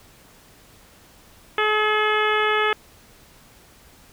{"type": "harmonic tone", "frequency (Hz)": 426.9, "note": "G#4", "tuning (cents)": 48, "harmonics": [1, 2, 3, 4, 5, 6, 7, 8], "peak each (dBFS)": [-23, -27, -23, -25, -27, -30, -31, -33], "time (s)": [1.58, 2.73], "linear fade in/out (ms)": 2, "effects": ["pink hiss -51 dBFS RMS until 4.12 s"]}